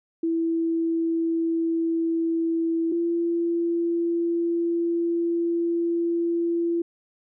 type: tone pair in turn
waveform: sine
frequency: 329.9 / 339.2 Hz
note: E4 / E4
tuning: +1 / +50 cents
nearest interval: unison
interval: 49 cents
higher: second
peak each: -21 dBFS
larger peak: neither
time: 0.23-2.92 / 2.92-6.82 s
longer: second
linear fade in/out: 5 ms
effects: none